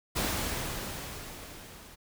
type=noise with level ramp; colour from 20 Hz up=pink; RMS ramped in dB=-29 to -51 dBFS; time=0.15-1.96 s; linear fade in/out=20 ms; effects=none